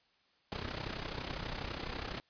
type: noise with amplitude modulation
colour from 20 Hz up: pink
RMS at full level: -37 dBFS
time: 0.52-2.2 s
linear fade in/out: 0 ms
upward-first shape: sine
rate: 32.1 Hz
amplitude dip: 70%
effects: white hiss -71 dBFS RMS until 2.29 s + resampled to 11025 Hz